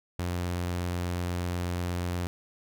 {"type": "tone", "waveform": "sawtooth", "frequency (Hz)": 88.3, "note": "F2", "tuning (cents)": 20, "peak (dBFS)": -25, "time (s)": [0.19, 2.27], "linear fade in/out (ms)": 0, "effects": []}